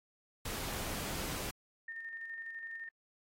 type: noise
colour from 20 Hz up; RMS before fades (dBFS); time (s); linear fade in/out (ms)
pink; -40; 0.45-1.51; 5
type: tone with tremolo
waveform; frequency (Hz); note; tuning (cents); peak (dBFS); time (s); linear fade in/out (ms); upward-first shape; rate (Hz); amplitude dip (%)
sine; 1822; A#6; -40; -40; 1.88-2.89; 5; square; 12; 35
effects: AAC 48 kbps